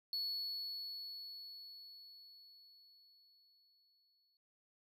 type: tone with exponential decay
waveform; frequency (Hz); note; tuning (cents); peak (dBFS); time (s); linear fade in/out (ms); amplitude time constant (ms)
triangle; 4400; C#8; -14; -35; 0.13-4.37; 1; 920
effects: none